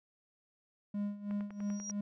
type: tone with tremolo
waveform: triangle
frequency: 204.4 Hz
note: G#3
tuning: 27 cents flat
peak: -30 dBFS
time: 0.94-2.01 s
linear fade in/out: 5 ms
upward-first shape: sine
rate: 3 Hz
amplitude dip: 80%
type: click train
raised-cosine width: 0.5 ms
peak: -35 dBFS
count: 7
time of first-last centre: 1.31-1.898 s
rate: 10.2 Hz
type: tone with exponential growth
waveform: sine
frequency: 5720 Hz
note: F8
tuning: 41 cents sharp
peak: -36 dBFS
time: 1.51-1.91 s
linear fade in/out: 1 ms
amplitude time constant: 86 ms
effects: none